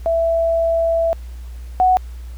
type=tone pair in turn; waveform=sine; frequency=663 / 740.3 Hz; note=E5 / F#5; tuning=+10 / +1 cents; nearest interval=major second; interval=191 cents; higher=second; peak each=-14 / -10 dBFS; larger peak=second; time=0.06-1.13 / 1.8-1.97 s; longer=first; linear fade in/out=0 ms; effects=added 60 Hz sine -29 dBFS peak until 2.37 s + pink hiss -50 dBFS RMS until 2.37 s